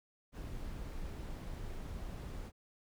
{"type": "noise", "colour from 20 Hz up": "brown", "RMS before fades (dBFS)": -43, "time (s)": [0.32, 2.52], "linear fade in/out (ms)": 50, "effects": []}